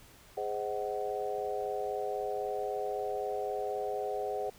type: chord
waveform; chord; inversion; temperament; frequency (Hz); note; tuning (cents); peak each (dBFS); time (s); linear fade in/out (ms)
sine; Ab dominant seventh; none; just; 415.3 / 519.1 / 623 / 747.5; Ab4 / C5 / Eb5 / Gb5; 0 / -14 / +2 / +17; -36 / -38 / -40 / -37; 0.37-4.5; 5
effects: pink hiss -57 dBFS RMS until 4.58 s